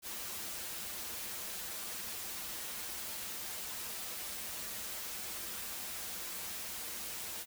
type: noise with comb filter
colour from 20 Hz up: white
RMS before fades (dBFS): -42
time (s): 0.02-7.46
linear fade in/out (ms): 50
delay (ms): 7.2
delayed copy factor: -0.65
effects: none